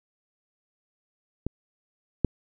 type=clicks; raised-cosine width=3 ms; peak=-15 / -7 dBFS; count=2; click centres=1.466 / 2.247 s; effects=none